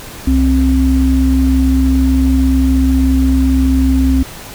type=tone pair together; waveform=sine; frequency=65.2 / 263.8 Hz; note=C2 / C4; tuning=-5 / +14 cents; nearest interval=2 octaves; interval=2419 cents; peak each=-11 dBFS; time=0.27-4.23 s; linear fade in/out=5 ms; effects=pink hiss -31 dBFS RMS until 4.54 s